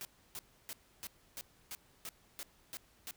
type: noise bursts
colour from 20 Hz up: white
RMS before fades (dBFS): -44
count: 10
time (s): 0.01-3.11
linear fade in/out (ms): 0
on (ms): 40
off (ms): 300
effects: pink hiss -67 dBFS RMS until 3.16 s